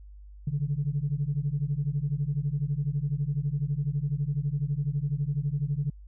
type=beating tone pair; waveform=sine; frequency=137.9 / 149.9 Hz; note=C#3 / D3; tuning=-9 / +36 cents; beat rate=12 Hz; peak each=-28 dBFS; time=0.47-5.9 s; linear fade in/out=5 ms; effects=tanh soft clip ceiling -19 dBFS + added 50 Hz sine -44 dBFS peak until 6.07 s